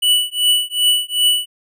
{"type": "tone with tremolo", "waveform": "square", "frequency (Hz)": 2959, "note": "F#7", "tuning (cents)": -1, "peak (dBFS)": -10, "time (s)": [0.02, 1.46], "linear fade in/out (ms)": 10, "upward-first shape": "triangle", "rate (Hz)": 2.6, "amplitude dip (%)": 100, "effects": []}